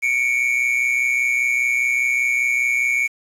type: tone pair together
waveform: triangle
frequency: 2224 / 2349 Hz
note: C#7 / D7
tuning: +5 / 0 cents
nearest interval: minor second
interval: 95 cents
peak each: -17 / -19 dBFS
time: 0.02-3.08 s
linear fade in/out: 20 ms
effects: resampled to 32000 Hz + 7-bit